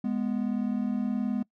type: tone pair together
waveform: triangle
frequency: 207.6 / 246.9 Hz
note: G#3 / B3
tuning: 0 / 0 cents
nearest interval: minor third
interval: 300 cents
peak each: -27 dBFS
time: 0.04-1.43 s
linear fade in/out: 5 ms
effects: noise-tail reverb RT60 0.1 s tail -22 dB re dry